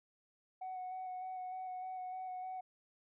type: tone with vibrato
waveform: sine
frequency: 742 Hz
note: F#5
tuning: 5 cents sharp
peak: -39 dBFS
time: 0.61-2.61 s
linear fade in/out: 10 ms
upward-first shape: square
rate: 3.3 Hz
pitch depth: 13 cents each way
effects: tanh soft clip ceiling -38 dBFS